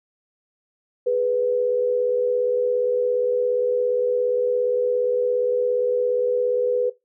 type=tone pair together; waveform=sine; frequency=416.6 / 493.9 Hz; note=G#4 / B4; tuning=+5 / 0 cents; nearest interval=minor third; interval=295 cents; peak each=-26 / -18 dBFS; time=1.06-6.9 s; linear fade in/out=10 ms; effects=noise-tail reverb RT60 0.2 s tail -18 dB re dry